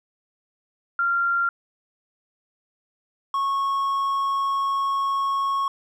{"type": "tone pair in turn", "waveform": ["sine", "triangle"], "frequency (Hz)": [1385, 1099.3], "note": ["F6", "C#6"], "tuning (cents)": [-15, -15], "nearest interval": "major third", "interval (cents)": 400, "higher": "first", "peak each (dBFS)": -19, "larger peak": "neither", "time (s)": [[0.99, 1.49], [3.34, 5.68]], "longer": "second", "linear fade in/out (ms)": 2, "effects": []}